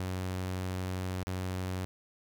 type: tone with dropouts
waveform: sawtooth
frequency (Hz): 92.5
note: F#2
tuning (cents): 0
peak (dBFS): -29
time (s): 0-1.85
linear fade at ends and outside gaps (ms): 0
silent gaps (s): 1.233-1.27
effects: none